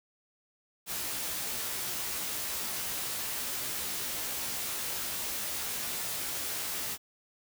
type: noise with comb filter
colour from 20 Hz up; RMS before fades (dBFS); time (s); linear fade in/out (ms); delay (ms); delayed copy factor
white; -35; 0.86-6.98; 50; 16; +0.7
effects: none

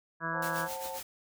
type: harmonic tone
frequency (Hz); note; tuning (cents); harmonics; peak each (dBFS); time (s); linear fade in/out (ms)
164.81; E3; 0; 1 / 2 / 3 / 4 / 6 / 7 / 8 / 9 / 10; -40 / -44 / -47 / -42 / -38 / -40 / -41 / -40 / -36; 0.2-0.69; 50
type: chord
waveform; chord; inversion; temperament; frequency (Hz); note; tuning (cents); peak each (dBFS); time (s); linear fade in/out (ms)
sine; F# diminished; second; just; 532.8 / 740 / 888; C5 / F#5 / A5; +31 / 0 / +16; -40 / -45 / -40; 0.32-1.01; 50
type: noise with tremolo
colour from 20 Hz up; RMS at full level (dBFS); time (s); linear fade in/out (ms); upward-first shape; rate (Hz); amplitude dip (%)
white; -40; 0.42-1.03; 5; sine; 7.5; 70
effects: none

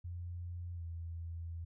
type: tone with pitch glide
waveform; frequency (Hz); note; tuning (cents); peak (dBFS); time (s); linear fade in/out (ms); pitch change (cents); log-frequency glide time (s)
sine; 87.31 to 83.75; F2 to E2; 0 to +28; -40; 0.04-1.65; 10; -72; 0.74-0.83
effects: none

